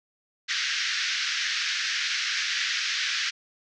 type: band-pass noise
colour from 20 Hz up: pink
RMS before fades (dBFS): -28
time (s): 0.48-3.31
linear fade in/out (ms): 20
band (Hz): 1500 to 6000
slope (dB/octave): 48
effects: none